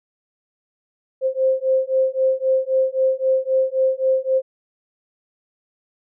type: beating tone pair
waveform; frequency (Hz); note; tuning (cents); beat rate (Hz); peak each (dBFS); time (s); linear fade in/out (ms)
sine; 523.3 / 527.1; C5 / C5; 0 / +13; 3.8; -19; 1.21-4.42; 50
effects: none